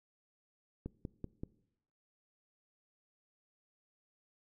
click train, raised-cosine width 3 ms, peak -27 dBFS, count 4, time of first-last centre 0.86-1.435 s, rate 5.22 Hz, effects noise-tail reverb RT60 0.8 s tail -21 dB re dry

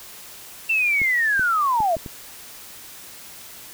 sine linear sweep, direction down, 2708 to 622.3 Hz, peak -17 dBFS, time 0.69-1.96 s, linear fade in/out 10 ms
clicks, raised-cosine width 3 ms, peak -20 dBFS, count 5, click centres 1.017 / 1.395 / 1.804 / 1.967 / 2.062 s
effects white hiss -41 dBFS RMS until 3.73 s

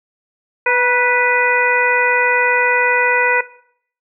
harmonic tone with a mistuned harmonic, 493.9 Hz, B4, in tune, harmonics 1 / 2 / 3 / 4 / 5, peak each -18 / -18 / -18 / -18 / -18 dBFS, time 0.66-3.41 s, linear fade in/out 5 ms, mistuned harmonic 2, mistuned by -36 cents, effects noise-tail reverb RT60 0.6 s tail -18 dB re dry

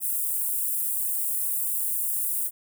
white high-pass noise, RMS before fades -27 dBFS, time 0-2.51 s, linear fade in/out 50 ms, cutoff 8500 Hz, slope 48 dB/octave, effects none

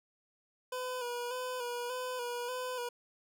25% pulse tone with vibrato, 493.9 Hz, B4, in tune, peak -32 dBFS, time 0.72-2.89 s, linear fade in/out 5 ms, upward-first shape square, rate 1.7 Hz, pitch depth 39 cents each way, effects none

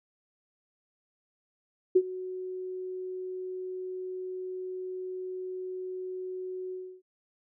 sine tone with ADSR envelope, 370 Hz, F#4, in tune, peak -15 dBFS, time 1.95-7.02 s, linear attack 12 ms, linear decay 55 ms, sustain -19 dB, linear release 300 ms, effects none

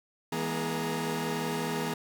sawtooth tone cluster, 162.7 / 206.5 / 241.2 / 417.5 / 928 Hz, E3 / G#3 / B3 / G#4 / A#5, -22 / -10 / -41 / +9 / -8 cents, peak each -31 / -39 / -31 / -31 / -35 dBFS, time 0.32-1.94 s, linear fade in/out 5 ms, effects none

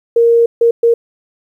sine tone bursts at uneven times, 466.2 Hz, A#4, in tune, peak -6 dBFS, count 3, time 0.16-0.46 / 0.61-0.71 / 0.83-0.94 s, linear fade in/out 5 ms, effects 8-bit

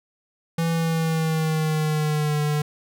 square tone with pitch glide, 165.7 to 149.34 Hz, E3 to D3, +9 to +29 cents, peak -21 dBFS, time 0.58-2.62 s, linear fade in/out 5 ms, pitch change -180 cents, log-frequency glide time 0.71-2.39 s, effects none

